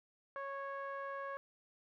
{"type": "tone with low-pass filter", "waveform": "sawtooth", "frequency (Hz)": 552, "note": "C#5", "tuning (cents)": -7, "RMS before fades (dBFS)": -43, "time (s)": [0.36, 1.37], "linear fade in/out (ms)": 0, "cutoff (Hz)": 1400, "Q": 6.1, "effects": []}